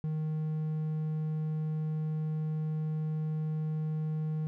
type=tone; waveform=triangle; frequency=155.56 Hz; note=D#3; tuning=in tune; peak=-28 dBFS; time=0.04-4.47 s; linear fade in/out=0 ms; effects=none